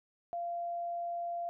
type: tone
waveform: sine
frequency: 690 Hz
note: F5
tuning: 21 cents flat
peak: -34 dBFS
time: 0.33-1.49 s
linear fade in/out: 0 ms
effects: none